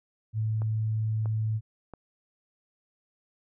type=tone; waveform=sine; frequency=109.5 Hz; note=A2; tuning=8 cents flat; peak=-25 dBFS; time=0.33-1.61 s; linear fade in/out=50 ms
type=clicks; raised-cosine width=1 ms; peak=-28 dBFS; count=3; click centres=0.619 / 1.258 / 1.937 s
effects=none